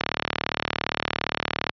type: click train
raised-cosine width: 0.3 ms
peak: -5 dBFS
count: 64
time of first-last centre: 0.01-1.694 s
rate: 37.4 Hz
effects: high-pass 80 Hz 12 dB/octave + resampled to 11025 Hz